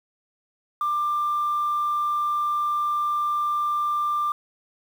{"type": "tone", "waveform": "sine", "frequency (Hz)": 1188, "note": "D6", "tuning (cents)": 20, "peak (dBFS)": -20, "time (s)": [0.81, 4.32], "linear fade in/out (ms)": 2, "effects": ["tanh soft clip ceiling -18 dBFS", "8-bit"]}